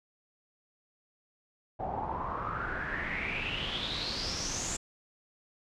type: noise with low-pass filter sweep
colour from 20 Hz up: pink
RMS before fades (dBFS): -35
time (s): 1.79-4.77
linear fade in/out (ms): 10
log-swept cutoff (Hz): 730 to 7400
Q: 7.3
effects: none